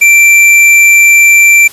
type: tone with tanh clipping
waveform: sine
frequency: 2349 Hz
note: D7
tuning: in tune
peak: -3 dBFS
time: 0.01-1.68 s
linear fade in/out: 10 ms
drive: 13 dB
effects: white hiss -32 dBFS RMS until 1.72 s + resampled to 32000 Hz